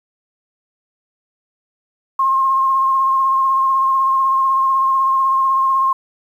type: tone with vibrato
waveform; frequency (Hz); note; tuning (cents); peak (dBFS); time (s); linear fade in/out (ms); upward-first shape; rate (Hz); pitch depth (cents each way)
sine; 1068; C6; +35; -12; 2.19-5.93; 5; triangle; 16; 24
effects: 8-bit